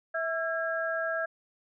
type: tone cluster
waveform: sine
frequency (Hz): 653 / 1345 / 1630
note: E5 / E6 / G#6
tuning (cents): -17 / +34 / -33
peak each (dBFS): -31 / -36 / -32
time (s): 0.14-1.26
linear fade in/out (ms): 10
effects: none